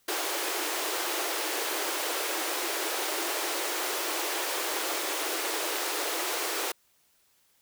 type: high-pass noise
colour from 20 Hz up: pink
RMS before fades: -31 dBFS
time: 0.08-6.72 s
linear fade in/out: 5 ms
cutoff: 310 Hz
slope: 96 dB/octave
effects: white hiss -67 dBFS RMS until 7.61 s